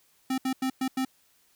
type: tone bursts at uneven times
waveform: square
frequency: 261.6 Hz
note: C4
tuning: in tune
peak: -26 dBFS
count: 5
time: 0.3-0.38 / 0.45-0.53 / 0.62-0.7 / 0.81-0.88 / 0.97-1.05 s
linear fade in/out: 5 ms
effects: white hiss -65 dBFS RMS until 1.55 s